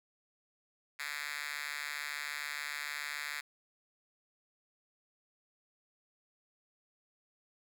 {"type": "tone with high-pass filter", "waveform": "5% pulse", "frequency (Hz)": 146.83, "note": "D3", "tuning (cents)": 0, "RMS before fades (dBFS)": -40, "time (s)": [0.99, 3.41], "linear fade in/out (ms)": 10, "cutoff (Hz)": 2100, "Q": 2.3, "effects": []}